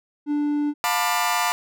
triangle tone, 293.7 Hz, D4, in tune, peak -18 dBFS, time 0.26-0.74 s, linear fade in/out 50 ms
sawtooth chord, B half-diminished seventh, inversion second, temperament just, 711.2 / 889 / 987.8 / 1185.3 Hz, F5 / A5 / B5 / D6, +31 / +18 / 0 / +16 cents, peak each -22 dBFS, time 0.84-1.52 s, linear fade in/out 0 ms
effects none

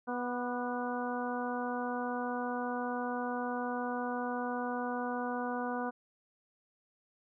harmonic tone with a mistuned harmonic, 245.9 Hz, B3, 7 cents flat, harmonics 1 / 2 / 3 / 4 / 5 / 6, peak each -37 / -39 / -39 / -41 / -44 / -43 dBFS, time 0.07-5.91 s, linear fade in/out 20 ms, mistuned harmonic 5, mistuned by -28 cents, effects none

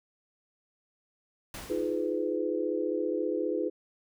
pink noise with exponential decay, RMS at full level -39 dBFS, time 1.54-2.37 s, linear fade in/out 2 ms, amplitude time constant 180 ms
sine chord, F half-diminished seventh, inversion third, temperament just, 314.3 / 349.2 / 419.1 / 502.9 Hz, Eb4 / F4 / Ab4 / Cb5, +18 / 0 / +16 / +31 cents, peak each -33 dBFS, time 1.69-3.7 s, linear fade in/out 20 ms
effects none

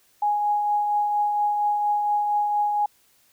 sine tone with tremolo, 830 Hz, G#5, 1 cent flat, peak -18 dBFS, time 0.22-2.86 s, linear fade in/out 5 ms, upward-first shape triangle, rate 4.3 Hz, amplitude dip 35%, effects white hiss -61 dBFS RMS until 3.32 s

